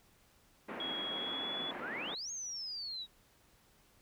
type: band-pass noise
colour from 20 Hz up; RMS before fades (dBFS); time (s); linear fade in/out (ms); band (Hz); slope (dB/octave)
pink; -44; 0.68-2.15; 10; 210 to 2200; 24
type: tone with pitch glide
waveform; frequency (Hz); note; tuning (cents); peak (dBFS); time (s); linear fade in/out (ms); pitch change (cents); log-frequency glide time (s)
sine; 3322 to 3413; G#7 to G#7; 0 to +47; -37; 0.8-1.71; 2; +47; 1.11-1.55
type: exponential two-way sweep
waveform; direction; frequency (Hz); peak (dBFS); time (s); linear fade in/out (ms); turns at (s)
sine; up then down; 1185 to 6590 to 3776; -39; 1.79-3.07; 50; 2.31
effects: pink hiss -67 dBFS RMS until 4.01 s